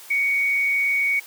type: tone with frequency modulation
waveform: sine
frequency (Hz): 2237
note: C#7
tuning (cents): +15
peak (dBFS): -18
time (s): 0.1-1.2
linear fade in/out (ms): 10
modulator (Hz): 117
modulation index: 0.36
effects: white hiss -43 dBFS RMS until 1.26 s + high-pass 400 Hz 12 dB/octave